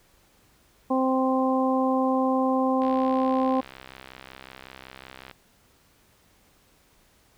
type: harmonic tone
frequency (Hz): 261.3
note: C4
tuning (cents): -2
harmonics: 1 / 2 / 3 / 4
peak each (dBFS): -23 / -26 / -28 / -29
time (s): 0.9-3.61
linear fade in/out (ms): 10
type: click train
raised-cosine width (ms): 0.3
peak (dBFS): -25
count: 164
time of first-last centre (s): 2.82-5.312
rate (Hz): 65.4
effects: pink hiss -61 dBFS RMS until 7.37 s